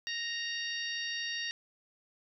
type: harmonic tone with a mistuned harmonic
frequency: 932.3 Hz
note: A#5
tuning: in tune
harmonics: 2 / 3 / 4 / 5 / 6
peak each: -38 / -40 / -41 / -42 / -43 dBFS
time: 0.07-1.51 s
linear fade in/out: 0 ms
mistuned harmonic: 5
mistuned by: -29 cents
effects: none